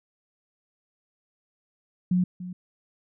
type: tone with echo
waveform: sine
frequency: 180.7 Hz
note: F#3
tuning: 41 cents flat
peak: -19 dBFS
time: 2.11-2.24 s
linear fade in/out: 5 ms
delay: 290 ms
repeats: 1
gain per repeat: -14 dB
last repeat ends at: 2.53 s
effects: none